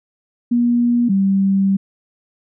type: tone pair in turn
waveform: sine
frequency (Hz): 239.6 / 194.76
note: A#3 / G3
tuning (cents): +48 / -11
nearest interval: major third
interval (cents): 359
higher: first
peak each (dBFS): -12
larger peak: neither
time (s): 0.51-1.09 / 1.09-1.77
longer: second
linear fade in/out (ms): 10
effects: none